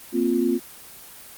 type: chord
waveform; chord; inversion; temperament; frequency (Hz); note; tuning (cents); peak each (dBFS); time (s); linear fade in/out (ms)
sine; Bb suspended second; none; just; 233.1 / 262.2 / 349.6; Bb3 / C4 / F4; 0 / +4 / +2; -24 / -23 / -22; 0.12-0.6; 50
effects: white hiss -43 dBFS RMS until 1.37 s + Opus 24 kbps